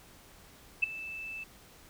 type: tone with ADSR envelope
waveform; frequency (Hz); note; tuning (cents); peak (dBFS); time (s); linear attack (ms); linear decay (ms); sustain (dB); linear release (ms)
sine; 2637; E7; 0; -20; 0.82-1.44; 14; 12; -18; 8
effects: pink hiss -56 dBFS RMS until 1.89 s